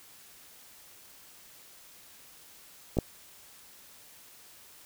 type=clicks; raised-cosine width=2 ms; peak=-18 / -11 dBFS; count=2; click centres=2.97 / 2.987 s; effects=white hiss -54 dBFS RMS until 4.85 s